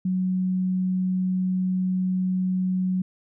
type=tone; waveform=sine; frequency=185 Hz; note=F#3; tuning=in tune; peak=-21 dBFS; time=0.05-3.02 s; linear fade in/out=5 ms; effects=none